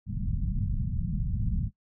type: low-pass noise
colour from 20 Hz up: pink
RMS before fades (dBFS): -29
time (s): 0.06-1.71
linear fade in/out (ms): 50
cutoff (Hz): 200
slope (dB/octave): 48
effects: noise-tail reverb RT60 0.1 s tail -20 dB re dry